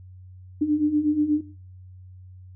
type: beating tone pair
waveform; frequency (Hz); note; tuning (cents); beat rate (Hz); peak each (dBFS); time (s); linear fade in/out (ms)
sine; 293.7 / 302; D4 / D4; 0 / +48; 8.3; -24 / -20; 0.61-1.41; 10
effects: noise-tail reverb RT60 0.4 s tail -17 dB re dry + added 92 Hz sine -42 dBFS peak until 2.55 s